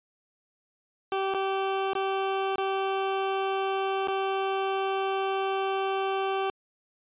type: tone with dropouts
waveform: 20% pulse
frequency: 387 Hz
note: G4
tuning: 22 cents flat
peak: -21 dBFS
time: 1.12-6.5 s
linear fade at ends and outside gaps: 1 ms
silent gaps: 1.34-1.346 / 1.934-1.952 / 2.558-2.582 / 4.074-4.083 s
effects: resampled to 8000 Hz